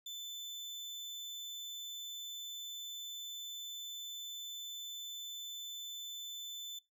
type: tone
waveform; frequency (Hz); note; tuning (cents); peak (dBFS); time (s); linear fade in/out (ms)
35% pulse; 3520; A7; 0; -40; 0.06-6.79; 5
effects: noise-tail reverb RT60 0.2 s tail -20 dB re dry